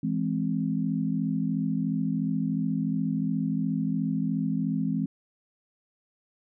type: chord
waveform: sine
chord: E augmented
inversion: none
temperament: equal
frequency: 164.81 / 207.7 / 261.6 Hz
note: E3 / G#3 / B#3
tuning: 0 / 0 / 0 cents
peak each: -29 dBFS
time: 0.03-5.06 s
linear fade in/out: 5 ms
effects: none